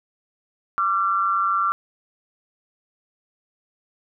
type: tone pair together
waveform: sine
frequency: 1172.4 / 1364 Hz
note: D6 / F6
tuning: -3 / -41 cents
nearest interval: minor third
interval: 262 cents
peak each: -21 dBFS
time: 0.78-1.72 s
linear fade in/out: 0 ms
effects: none